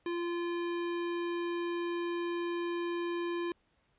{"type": "tone", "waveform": "square", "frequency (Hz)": 344.8, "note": "F4", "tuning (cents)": -22, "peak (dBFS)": -33, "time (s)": [0.06, 3.52], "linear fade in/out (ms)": 2, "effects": ["pink hiss -73 dBFS RMS until 3.98 s", "resampled to 8000 Hz"]}